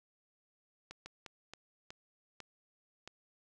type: slowing click train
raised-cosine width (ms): 0.2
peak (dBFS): -29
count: 7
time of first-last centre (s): 0.91-3.076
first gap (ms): 150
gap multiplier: 1.35
effects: none